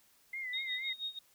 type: tone with vibrato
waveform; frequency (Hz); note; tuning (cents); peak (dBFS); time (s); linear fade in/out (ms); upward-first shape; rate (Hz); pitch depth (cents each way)
sine; 2060; C7; -28; -37; 0.33-0.93; 5; sine; 4.3; 70
type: tone with tremolo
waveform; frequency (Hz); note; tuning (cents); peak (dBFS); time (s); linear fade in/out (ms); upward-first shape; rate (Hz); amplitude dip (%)
sine; 3729; A#7; 0; -34; 0.53-1.19; 5; sine; 6.2; 90
effects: white hiss -67 dBFS RMS until 1.34 s